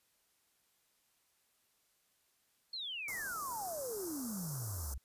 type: exponential sweep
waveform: sine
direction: down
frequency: 4379 to 60.8 Hz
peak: -39 dBFS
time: 2.73-4.98 s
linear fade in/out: 5 ms
type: band-stop noise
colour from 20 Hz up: white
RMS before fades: -44 dBFS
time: 3.08-4.94 s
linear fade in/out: 2 ms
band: 1400 to 5200 Hz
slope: 48 dB/octave
effects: white hiss -75 dBFS RMS until 5.04 s + resampled to 32000 Hz